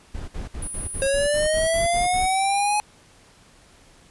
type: noise bursts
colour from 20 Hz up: brown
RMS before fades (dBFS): -31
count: 11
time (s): 0.14-2.27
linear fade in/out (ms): 10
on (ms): 140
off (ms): 59
type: tone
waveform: sine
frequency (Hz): 9750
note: D#9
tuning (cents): -36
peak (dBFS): -30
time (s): 0.62-2.8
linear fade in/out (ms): 5
type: linear sweep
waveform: square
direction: up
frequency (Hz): 537 to 843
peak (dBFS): -20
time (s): 1.02-2.8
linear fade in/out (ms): 0
effects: pink hiss -53 dBFS RMS until 4.1 s + resampled to 24000 Hz